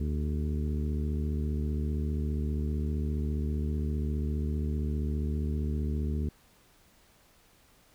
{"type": "harmonic tone with a mistuned harmonic", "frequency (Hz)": 75.1, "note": "D2", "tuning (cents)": 39, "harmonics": [1, 2, 3, 4, 5, 6], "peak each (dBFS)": [-29, -36, -36, -43, -44, -47], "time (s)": [0, 6.29], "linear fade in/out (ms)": 5, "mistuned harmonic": 6, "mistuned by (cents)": -63, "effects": ["pink hiss -62 dBFS RMS until 7.94 s"]}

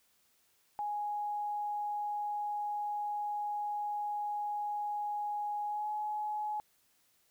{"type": "tone with pitch glide", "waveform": "sine", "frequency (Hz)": [830.6, 844.1], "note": ["G#5", "G#5"], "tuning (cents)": [0, 28], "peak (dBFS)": -33, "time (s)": [0.79, 6.6], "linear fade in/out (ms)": 0, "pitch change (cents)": 28, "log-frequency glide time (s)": [5.66, 5.88], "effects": ["white hiss -71 dBFS RMS until 7.3 s"]}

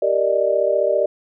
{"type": "chord", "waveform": "sine", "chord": "Eb major seventh", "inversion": "first", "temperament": "equal", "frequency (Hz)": [392, 466.2, 587.3, 622.3], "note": ["G4", "Bb4", "D5", "Eb5"], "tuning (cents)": [0, 0, 0, 0], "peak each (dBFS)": [-23, -23, -18, -21], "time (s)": [0.02, 1.06], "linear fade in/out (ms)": 5, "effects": []}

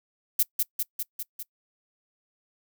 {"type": "noise with echo", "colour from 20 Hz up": "violet", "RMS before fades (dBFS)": -21, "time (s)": [0.39, 0.43], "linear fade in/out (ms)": 5, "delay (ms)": 200, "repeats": 5, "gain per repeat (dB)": -3, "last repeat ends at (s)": 1.43, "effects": ["noise-tail reverb RT60 0.1 s tail -24 dB re dry"]}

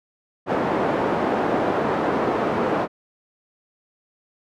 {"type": "band-pass noise", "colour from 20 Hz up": "pink", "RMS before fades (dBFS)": -22, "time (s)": [0.46, 2.88], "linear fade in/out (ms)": 50, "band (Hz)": [280, 1000], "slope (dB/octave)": 12, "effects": []}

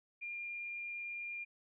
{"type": "tone", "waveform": "sine", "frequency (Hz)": 2403, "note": "D7", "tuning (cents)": 39, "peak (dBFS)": -40, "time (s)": [0.21, 1.45], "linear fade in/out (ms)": 20, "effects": []}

